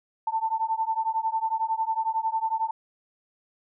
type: beating tone pair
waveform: sine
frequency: 886 / 897 Hz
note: A5 / A5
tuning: +12 / +33 cents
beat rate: 11 Hz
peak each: -27 dBFS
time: 0.27-2.71 s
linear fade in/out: 5 ms
effects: none